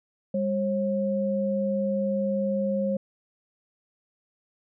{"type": "tone pair together", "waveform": "sine", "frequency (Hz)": [200.7, 540.5], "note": ["G3", "C#5"], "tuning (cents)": [41, -44], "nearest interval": "octave + perfect fourth", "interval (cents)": 1715, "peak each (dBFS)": -26, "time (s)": [0.34, 2.97], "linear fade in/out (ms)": 5, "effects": []}